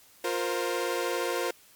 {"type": "chord", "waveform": "sawtooth", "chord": "F suspended fourth", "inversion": "none", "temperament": "equal with one note detuned", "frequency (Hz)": [353.1, 466.2, 523.3], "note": ["F4", "Bb4", "C5"], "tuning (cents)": [19, 0, 0], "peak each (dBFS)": -28, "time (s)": [0.24, 1.51], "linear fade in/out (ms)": 5, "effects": ["white hiss -57 dBFS RMS until 1.75 s", "MP3 96 kbps"]}